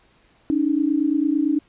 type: tone pair together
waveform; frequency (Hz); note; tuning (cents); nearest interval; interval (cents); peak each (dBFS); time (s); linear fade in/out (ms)
sine; 282.2 / 311.1; C#4 / D#4; +31 / 0; major second; 169; -20; 0.5-1.59; 0
effects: pink hiss -58 dBFS RMS until 1.68 s + resampled to 8000 Hz